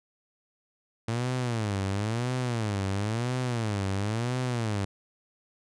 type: tone with vibrato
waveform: sawtooth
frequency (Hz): 111.1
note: A2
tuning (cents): +17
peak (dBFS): -23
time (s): 1.08-4.85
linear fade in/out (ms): 5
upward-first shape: sine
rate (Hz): 0.98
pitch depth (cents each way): 240
effects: resampled to 22050 Hz